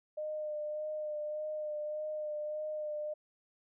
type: tone with vibrato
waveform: sine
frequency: 607 Hz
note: D#5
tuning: 43 cents flat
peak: -35 dBFS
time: 0.17-3.14 s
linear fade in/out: 10 ms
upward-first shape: sine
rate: 1.7 Hz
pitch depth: 20 cents each way
effects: none